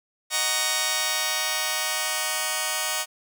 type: chord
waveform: 5% pulse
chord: D# minor seventh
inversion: none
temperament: just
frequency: 622.3 / 746.7 / 933.4 / 1120.1 Hz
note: D#5 / F#5 / A#5 / C#6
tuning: 0 / +16 / +2 / +18 cents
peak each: -18 dBFS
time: 0.3-3.06 s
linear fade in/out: 50 ms
effects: none

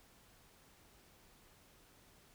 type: silence
effects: pink hiss -65 dBFS RMS until 2.34 s

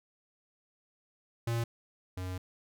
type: tone pair in turn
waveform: square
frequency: 116.54 / 91.93 Hz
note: A#2 / F#2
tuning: 0 / -11 cents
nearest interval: major third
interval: 411 cents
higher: first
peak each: -30 / -36 dBFS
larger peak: first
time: 1.47-1.64 / 2.17-2.38 s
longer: second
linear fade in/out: 5 ms
effects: none

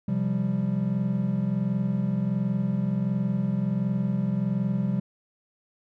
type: chord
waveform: triangle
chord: C suspended fourth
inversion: none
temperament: equal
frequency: 130.81 / 174.61 / 196 Hz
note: C3 / F3 / G3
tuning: 0 / 0 / 0 cents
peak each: -27 / -27 / -24 dBFS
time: 0.08-5 s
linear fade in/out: 5 ms
effects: none

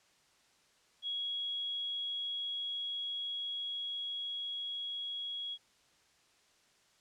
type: tone with level ramp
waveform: sine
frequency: 3322 Hz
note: G#7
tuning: in tune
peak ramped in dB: -34 to -37 dBFS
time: 1.02-5.58 s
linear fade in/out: 50 ms
effects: white hiss -68 dBFS RMS until 7 s + low-pass 7000 Hz 12 dB/octave

